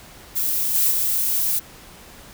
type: noise with level steps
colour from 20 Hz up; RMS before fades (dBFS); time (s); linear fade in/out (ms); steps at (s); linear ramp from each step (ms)
violet; -22 / -18 / -21; 0.35-1.6; 20; 0.74 / 0.9; 20
effects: pink hiss -44 dBFS RMS until 2.33 s